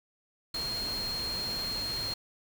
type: tone in noise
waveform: sine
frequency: 4227 Hz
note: C8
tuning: 17 cents sharp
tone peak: -32 dBFS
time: 0.54-2.14 s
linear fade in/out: 5 ms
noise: pink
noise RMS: -40 dBFS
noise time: 0.54-2.14 s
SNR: +5 dB
effects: none